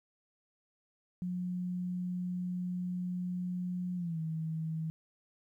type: tone with pitch glide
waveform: sine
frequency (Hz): 179.8 to 160.18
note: F#3 to E3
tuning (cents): -49 to -49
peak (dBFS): -33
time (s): 1.22-4.9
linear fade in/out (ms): 0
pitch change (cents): -200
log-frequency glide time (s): 3.96-4.19
effects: 12-bit